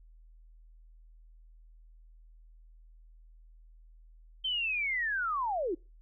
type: linear sweep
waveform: sine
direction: down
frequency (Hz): 3136 to 305.8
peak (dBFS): -29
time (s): 4.44-5.75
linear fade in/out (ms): 10
effects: noise-tail reverb RT60 0.3 s tail -26 dB re dry + added 40 Hz sine -53 dBFS peak until 6.01 s

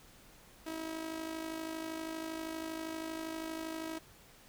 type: tone with amplitude modulation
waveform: sawtooth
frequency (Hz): 321.5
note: E4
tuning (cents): -43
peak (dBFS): -32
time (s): 0.66-3.99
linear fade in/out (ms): 10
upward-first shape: sine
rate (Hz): 52.6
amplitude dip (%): 60
effects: pink hiss -59 dBFS RMS until 4.48 s

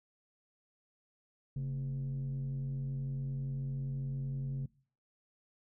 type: tone with frequency modulation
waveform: sine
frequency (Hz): 136.3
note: C#3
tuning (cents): -29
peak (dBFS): -32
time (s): 1.56-4.66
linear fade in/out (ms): 5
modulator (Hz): 92.7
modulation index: 0.39
effects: noise-tail reverb RT60 0.5 s tail -24 dB re dry + tanh soft clip ceiling -32 dBFS

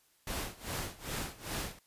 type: noise with tremolo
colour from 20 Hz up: pink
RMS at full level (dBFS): -36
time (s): 0.27-1.79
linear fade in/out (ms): 2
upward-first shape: sine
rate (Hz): 2.5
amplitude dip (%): 90
effects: white hiss -69 dBFS RMS until 1.86 s + resampled to 32000 Hz

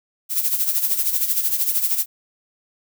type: noise with tremolo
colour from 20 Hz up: violet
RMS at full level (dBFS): -18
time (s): 0.29-2.06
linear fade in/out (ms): 50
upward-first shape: sine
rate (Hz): 13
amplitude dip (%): 65
effects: none

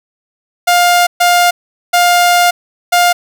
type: tone bursts at uneven times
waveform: sawtooth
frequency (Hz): 705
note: F5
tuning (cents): +16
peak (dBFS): -3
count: 4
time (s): 0.67-1.07 / 1.2-1.51 / 1.93-2.51 / 2.92-3.13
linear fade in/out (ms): 10
effects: none

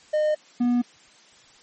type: tone pair in turn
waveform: triangle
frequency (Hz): 610 / 243.1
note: D#5 / B3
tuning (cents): -34 / -27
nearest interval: octave + major third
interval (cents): 1593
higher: first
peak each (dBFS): -17 / -16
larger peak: second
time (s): 0.13-0.35 / 0.6-0.82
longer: neither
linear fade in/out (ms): 10
effects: white hiss -53 dBFS RMS until 1.62 s + MP3 32 kbps

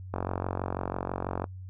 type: click train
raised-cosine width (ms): 1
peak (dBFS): -16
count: 61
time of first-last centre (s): 0.14-1.442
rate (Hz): 46.1
effects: noise-tail reverb RT60 0.1 s tail -24 dB re dry + added 93 Hz sine -39 dBFS peak until 1.69 s

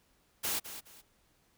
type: noise with echo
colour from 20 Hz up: white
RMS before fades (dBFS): -33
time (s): 0.43-0.6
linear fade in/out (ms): 20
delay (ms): 210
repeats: 2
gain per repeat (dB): -11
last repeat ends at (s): 1.02
effects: pink hiss -70 dBFS RMS until 1.57 s

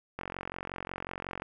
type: click train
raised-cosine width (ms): 0.5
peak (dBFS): -21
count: 57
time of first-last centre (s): 0.19-1.421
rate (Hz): 45.5
effects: none

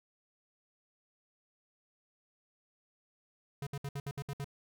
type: tone bursts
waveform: square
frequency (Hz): 140.7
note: C#3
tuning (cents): +26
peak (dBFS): -37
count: 8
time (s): 3.62-4.444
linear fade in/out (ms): 2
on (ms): 47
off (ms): 64
effects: none

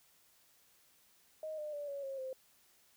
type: tone with pitch steps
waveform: sine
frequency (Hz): 625 / 603 / 581.8 / 561.3 / 541.6 / 522.5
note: D#5 / D5 / D5 / C#5 / C#5 / C5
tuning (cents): +8 / +46 / -16 / +22 / -40 / -2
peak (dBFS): -39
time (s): 1.43-2.33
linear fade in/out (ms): 2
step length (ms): 150
effects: white hiss -68 dBFS RMS until 2.96 s

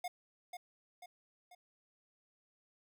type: tone with echo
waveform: square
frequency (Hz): 716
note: F5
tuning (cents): +43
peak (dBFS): -38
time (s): 0.04-0.08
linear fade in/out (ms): 5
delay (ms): 490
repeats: 3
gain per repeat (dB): -6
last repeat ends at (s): 1.55
effects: none

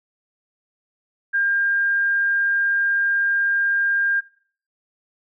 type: tone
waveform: sine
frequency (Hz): 1604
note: G6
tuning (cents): +39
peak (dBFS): -17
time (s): 1.33-4.21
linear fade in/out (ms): 20
effects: noise-tail reverb RT60 0.5 s tail -18 dB re dry

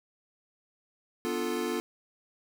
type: chord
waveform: square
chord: B half-diminished seventh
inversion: none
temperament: equal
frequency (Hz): 246.9 / 293.7 / 349.2 / 440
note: B3 / D4 / F4 / A4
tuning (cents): 0 / 0 / 0 / 0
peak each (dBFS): -36 / -39 / -34 / -35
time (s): 1.25-1.8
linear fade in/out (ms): 0
effects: none

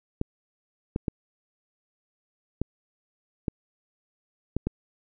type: clicks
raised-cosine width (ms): 3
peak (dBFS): -13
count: 7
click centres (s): 0.214 / 0.961 / 1.082 / 2.616 / 3.482 / 4.566 / 4.67
effects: none

